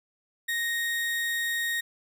35% pulse tone, 1864.7 Hz, A#6, in tune, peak -25 dBFS, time 0.48-1.81 s, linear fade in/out 10 ms, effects none

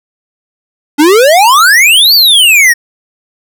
square exponential two-way sweep, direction up then down, 281 to 4699 to 1812 Hz, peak -3 dBFS, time 0.98-2.74 s, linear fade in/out 20 ms, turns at 2.14 s, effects none

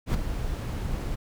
brown noise with ADSR envelope, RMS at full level -21 dBFS, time 0.06-1.16 s, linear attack 86 ms, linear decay 4 ms, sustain -9 dB, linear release 18 ms, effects none

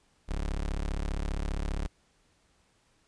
30% pulse tone, 35 Hz, C#1, 18 cents sharp, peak -27 dBFS, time 0.28-1.88 s, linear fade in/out 20 ms, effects pink hiss -68 dBFS RMS until 3.07 s + resampled to 22050 Hz

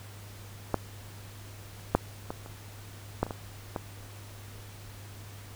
clicks, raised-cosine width 1 ms, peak -11 / -6 / -19 / -30 / -11 / -25 / -20 / -17 dBFS, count 8, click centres 0.743 / 1.95 / 2.305 / 2.461 / 3.23 / 3.266 / 3.308 / 3.762 s, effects added 101 Hz sine -45 dBFS peak until 5.55 s + pink hiss -50 dBFS RMS until 5.55 s

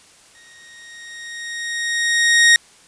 sawtooth tone with exponential growth, 1869 Hz, A#6, 4 cents sharp, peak -4 dBFS, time 0.35-2.56 s, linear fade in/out 1 ms, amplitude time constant 480 ms, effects white hiss -49 dBFS RMS until 2.87 s + resampled to 22050 Hz

